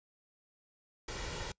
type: noise with comb filter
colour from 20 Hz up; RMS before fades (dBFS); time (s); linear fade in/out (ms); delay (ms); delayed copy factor
pink; -40; 1.08-1.52; 5; 2.1; +0.55
effects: noise-tail reverb RT60 0.1 s tail -23 dB re dry + resampled to 16000 Hz